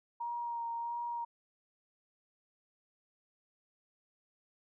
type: tone with vibrato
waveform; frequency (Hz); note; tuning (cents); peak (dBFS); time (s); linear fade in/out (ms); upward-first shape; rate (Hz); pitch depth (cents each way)
sine; 940; A#5; +14; -35; 0.2-1.25; 10; sine; 1.5; 18
effects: none